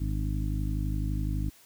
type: harmonic tone with a mistuned harmonic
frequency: 51.91 Hz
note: G#1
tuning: in tune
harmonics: 1 / 2 / 3 / 4 / 5 / 6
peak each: -29 / -33 / -36 / -42 / -40 / -40 dBFS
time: 0-1.5 s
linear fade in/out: 10 ms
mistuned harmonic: 6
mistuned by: -35 cents
effects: white hiss -57 dBFS RMS until 1.65 s